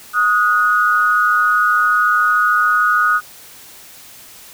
sine tone pair together, 1244.5 / 1457.9 Hz, D#6 / F#6, 0 / -26 cents, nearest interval minor third, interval 274 cents, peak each -14 dBFS, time 0.13-3.21 s, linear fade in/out 50 ms, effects white hiss -40 dBFS RMS until 4.53 s

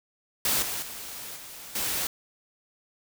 white noise with level steps, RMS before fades -25 / -32 / -39 / -43 / -29 dBFS, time 0.45-2.07 s, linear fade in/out 2 ms, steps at 0.62 / 0.82 / 1.36 / 1.75 s, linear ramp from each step 5 ms, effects none

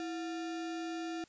sine tone with sample-and-hold, 329.6 Hz, E4, in tune, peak -36 dBFS, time 0-1.24 s, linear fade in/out 0 ms, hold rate 1050 Hz, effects white hiss -65 dBFS RMS until 1.28 s + resampled to 16000 Hz

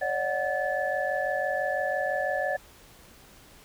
sine tone cluster, 556 / 602 / 737 / 1733 Hz, C#5 / D5 / F#5 / A6, +5 / +43 / -7 / -27 cents, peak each -31 dBFS, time 0.01-2.57 s, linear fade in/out 10 ms, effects pink hiss -53 dBFS RMS until 3.64 s

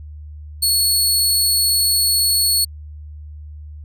20% pulse tone, 4382 Hz, C#8, 21 cents flat, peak -8 dBFS, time 0.62-2.65 s, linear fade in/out 10 ms, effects added 75 Hz sine -32 dBFS peak until 3.84 s

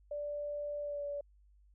sine tone with pitch glide, 585 to 575 Hz, D5 to D5, -7 to -37 cents, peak -36 dBFS, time 0.11-1.21 s, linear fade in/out 5 ms, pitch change -30 cents, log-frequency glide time 0.81-1.04 s, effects added 50 Hz sine -61 dBFS peak until 1.74 s

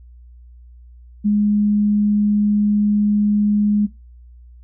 sine tone, 207.7 Hz, G#3, in tune, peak -13 dBFS, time 1.24-3.87 s, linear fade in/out 20 ms, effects noise-tail reverb RT60 0.2 s tail -19 dB re dry + added 60 Hz sine -40 dBFS peak until 4.63 s

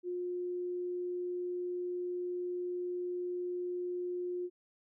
sine tone, 356.9 Hz, F4, 38 cents sharp, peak -34 dBFS, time 0.03-4.5 s, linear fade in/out 50 ms, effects none

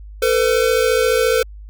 square tone pair together, 449.6 / 504 Hz, A4 / B4, +37 / +35 cents, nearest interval major second, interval 198 cents, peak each -17 dBFS, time 0.22-1.43 s, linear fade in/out 5 ms, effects added 51 Hz sine -33 dBFS peak until 1.69 s

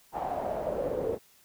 brown noise with band-pass filter sweep, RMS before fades -32 dBFS, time 0.12-1.19 s, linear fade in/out 50 ms, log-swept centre 810 to 450 Hz, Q 6.3, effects white hiss -61 dBFS RMS until 1.44 s

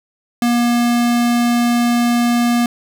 square tone, 238.8 Hz, A#3, 42 cents sharp, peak -13 dBFS, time 0.42-2.66 s, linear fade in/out 2 ms, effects none

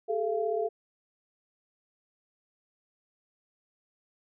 sine tone cluster, 402.7 / 439.1 / 686 Hz, G4 / A4 / F5, +47 / -4 / -31 cents, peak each -33 / -29 / -32 dBFS, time 0.08-0.69 s, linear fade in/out 20 ms, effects none

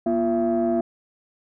sine tone cluster, 238.8 / 345.5 / 673 Hz, A#3 / F4 / E5, +42 / -19 / +36 cents, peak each -22 dBFS, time 0.06-0.81 s, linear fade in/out 5 ms, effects tanh soft clip ceiling -14 dBFS

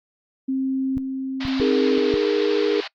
sine tone with tremolo, 265.3 Hz, C4, 24 cents sharp, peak -20 dBFS, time 0.48-2.14 s, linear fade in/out 10 ms, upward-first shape square, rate 1 Hz, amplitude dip 40%
clicks, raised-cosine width 5 ms, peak -18 dBFS, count 4, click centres 0.971 / 1.452 / 1.599 / 2.14 s
white band-pass noise, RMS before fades -33 dBFS, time 1.4-2.88 s, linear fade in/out 10 ms, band 610 to 4600 Hz, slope 48 dB/octave
sine chord, D# suspended fourth, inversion none, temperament equal with one note detuned, 311.1 / 412.7 / 466.2 Hz, D#4 / G#4 / A#4, 0 / -11 / 0 cents, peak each -25 / -20 / -22 dBFS, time 1.6-2.81 s, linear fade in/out 10 ms
effects noise-tail reverb RT60 0.1 s tail -22 dB re dry + Opus 48 kbps

